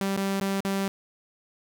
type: tone with dropouts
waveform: sawtooth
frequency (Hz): 195.5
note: G3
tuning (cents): -4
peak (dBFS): -21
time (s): 0.01-0.88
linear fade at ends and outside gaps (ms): 0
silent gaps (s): 0.165-0.175 / 0.4-0.412 / 0.605-0.649
effects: none